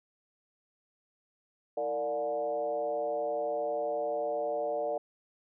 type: tone with frequency modulation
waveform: sine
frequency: 587.3 Hz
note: D5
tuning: in tune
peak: -29 dBFS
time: 1.77-4.98 s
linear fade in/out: 5 ms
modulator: 132 Hz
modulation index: 1.1
effects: none